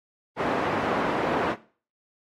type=band-pass noise; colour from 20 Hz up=pink; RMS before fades=-26 dBFS; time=0.36-1.56 s; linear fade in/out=50 ms; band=270 to 1300 Hz; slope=12 dB/octave; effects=noise-tail reverb RT60 0.4 s tail -17 dB re dry + AAC 48 kbps